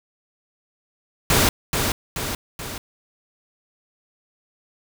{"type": "noise with echo", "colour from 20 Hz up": "pink", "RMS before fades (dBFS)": -17, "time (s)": [1.3, 1.49], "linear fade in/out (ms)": 2, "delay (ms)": 430, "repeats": 3, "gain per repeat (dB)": -5, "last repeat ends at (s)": 2.78, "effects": []}